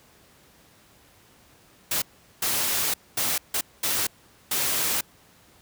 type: noise bursts at uneven times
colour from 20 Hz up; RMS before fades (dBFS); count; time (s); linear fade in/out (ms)
white; -25; 6; 1.91-2.02 / 2.42-2.94 / 3.17-3.38 / 3.54-3.61 / 3.83-4.07 / 4.51-5.01; 5
effects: pink hiss -56 dBFS RMS until 5.61 s + high-pass 60 Hz 12 dB/octave